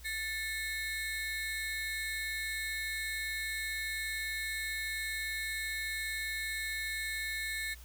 35% pulse ring-modulated tone, 1973 Hz, B6, 2 cents flat, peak -30 dBFS, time 0.04-7.75 s, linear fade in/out 20 ms, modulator 207 Hz, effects added 60 Hz sine -49 dBFS peak until 7.84 s + white hiss -57 dBFS RMS until 7.84 s

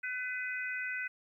harmonic tone, 502 Hz, B4, 28 cents sharp, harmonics 3 / 4 / 5, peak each -37 / -39 / -41 dBFS, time 0.03-1.08 s, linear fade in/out 10 ms, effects 12-bit

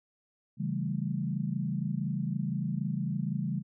sine chord, A dominant seventh, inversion first, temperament equal, 138.59 / 164.81 / 196 / 220 Hz, C#3 / E3 / G3 / A3, 0 / 0 / 0 / 0 cents, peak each -34 / -34 / -34 / -38 dBFS, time 0.57-3.63 s, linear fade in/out 50 ms, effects none

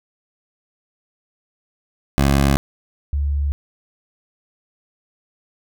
15% pulse / sine tone pair in turn, 69.3 / 71.45 Hz, C#2 / D2, 0 / -47 cents, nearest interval minor second, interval 53 cents, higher second, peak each -7 / -17 dBFS, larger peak first, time 2.18-2.57 / 3.13-3.52 s, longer neither, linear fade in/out 0 ms, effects none

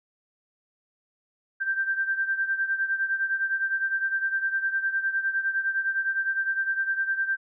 sine beating tone pair, 1569 / 1578.8 Hz, G6 / G6, +1 / +12 cents, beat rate 9.8 Hz, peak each -25 / -30 dBFS, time 1.6-7.37 s, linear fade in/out 20 ms, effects none

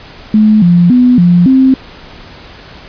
sine tone with pitch steps, 214.5 / 174 / 248.7 / 175.1 / 263.1 Hz, A3 / F3 / B3 / F3 / C4, -44 / -6 / +12 / +5 / +10 cents, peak -3 dBFS, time 0.34-1.74 s, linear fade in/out 2 ms, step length 280 ms, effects pink hiss -33 dBFS RMS until 2.88 s + resampled to 11025 Hz

